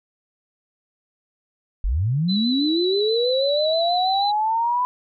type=linear sweep; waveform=sine; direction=up; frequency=38 to 1002 Hz; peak=-18 dBFS; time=1.84-4.85 s; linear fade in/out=0 ms
type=tone with vibrato; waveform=sine; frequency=3970 Hz; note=B7; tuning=8 cents sharp; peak=-24 dBFS; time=2.28-4.32 s; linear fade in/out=20 ms; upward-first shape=square; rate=6.2 Hz; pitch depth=21 cents each way
effects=none